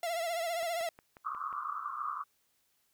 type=tone with vibrato; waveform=45% pulse; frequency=675 Hz; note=E5; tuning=41 cents sharp; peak=-32 dBFS; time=0.03-0.89 s; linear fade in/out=2 ms; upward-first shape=triangle; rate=15 Hz; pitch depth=85 cents each way
type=click train; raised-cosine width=0.5 ms; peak=-36 dBFS; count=6; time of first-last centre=0.63-1.528 s; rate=5.57 Hz
type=band-pass noise; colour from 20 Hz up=pink; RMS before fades=-38 dBFS; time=1.24-2.24 s; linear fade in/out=20 ms; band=1100 to 1300 Hz; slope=96 dB/octave
effects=white hiss -74 dBFS RMS until 2.93 s